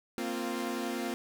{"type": "chord", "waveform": "sawtooth", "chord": "Bb suspended second", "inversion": "none", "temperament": "equal with one note detuned", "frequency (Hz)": [231.1, 261.6, 349.2], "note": ["Bb3", "C4", "F4"], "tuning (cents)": [-15, 0, 0], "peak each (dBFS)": -33, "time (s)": [0.18, 1.14], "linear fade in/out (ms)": 0, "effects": []}